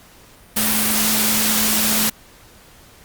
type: tone in noise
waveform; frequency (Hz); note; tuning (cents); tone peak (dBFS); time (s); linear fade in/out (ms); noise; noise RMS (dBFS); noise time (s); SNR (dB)
sine; 216.5; A3; -28; -24; 0.56-2.1; 10; white; -18; 0.56-2.1; -9
effects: pink hiss -47 dBFS RMS until 3.04 s + Opus 48 kbps